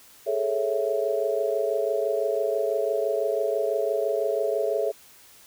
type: chord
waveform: sine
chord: A major seventh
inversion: third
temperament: equal with one note detuned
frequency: 415.3 / 441.3 / 554.4 / 659.3 Hz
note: G#4 / A4 / C#5 / E5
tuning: 0 / +5 / 0 / 0 cents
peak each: -28 dBFS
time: 0.26-4.92 s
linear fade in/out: 20 ms
effects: white hiss -52 dBFS RMS until 5.46 s